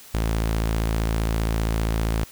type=tone; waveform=sawtooth; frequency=55.2 Hz; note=A1; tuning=6 cents sharp; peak=-17 dBFS; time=0.14-2.24 s; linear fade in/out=5 ms; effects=white hiss -46 dBFS RMS until 2.31 s